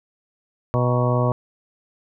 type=harmonic tone with a mistuned harmonic; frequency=123.47 Hz; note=B2; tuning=in tune; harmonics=1 / 2 / 3 / 4 / 5 / 6 / 7 / 8 / 9; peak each=-19 / -27 / -29 / -26 / -25 / -35 / -35 / -30 / -28 dBFS; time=0.74-1.32 s; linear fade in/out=0 ms; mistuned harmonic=8; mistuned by=-57 cents; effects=none